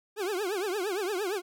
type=tone with vibrato; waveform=40% pulse; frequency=390.4 Hz; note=G4; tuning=7 cents flat; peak=-28 dBFS; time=0.16-1.42 s; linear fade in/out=50 ms; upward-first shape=triangle; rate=8.7 Hz; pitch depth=230 cents each way; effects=none